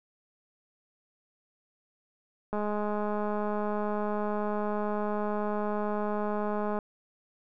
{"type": "click train", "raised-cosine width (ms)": 1, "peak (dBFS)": -19, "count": 891, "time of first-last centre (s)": [2.53, 6.788], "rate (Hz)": 209, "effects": []}